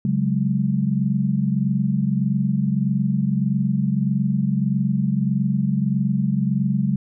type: chord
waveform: sine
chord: C# suspended fourth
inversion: none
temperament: equal with one note detuned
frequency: 138.59 / 186.07 / 207.7 Hz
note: C#3 / F#3 / G#3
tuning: 0 / +10 / 0 cents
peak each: -22 dBFS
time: 0.05-6.96 s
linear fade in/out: 2 ms
effects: none